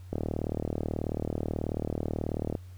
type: click train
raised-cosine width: 2 ms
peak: -17 dBFS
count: 94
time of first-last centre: 0.13-2.552 s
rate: 38.4 Hz
effects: added 91 Hz sine -43 dBFS peak until 2.77 s + pink hiss -62 dBFS RMS until 2.77 s